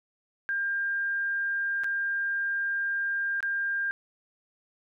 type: tone with dropouts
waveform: sine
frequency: 1600 Hz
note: G6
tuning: 35 cents sharp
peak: -26 dBFS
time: 0.49-3.91 s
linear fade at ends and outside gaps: 0 ms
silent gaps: 1.836-1.843 / 3.405-3.428 s
effects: none